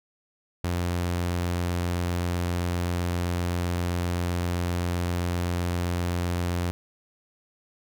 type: tone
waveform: sawtooth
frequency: 87.7 Hz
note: F2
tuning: 8 cents sharp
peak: -21 dBFS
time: 0.64-6.71 s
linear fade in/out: 0 ms
effects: none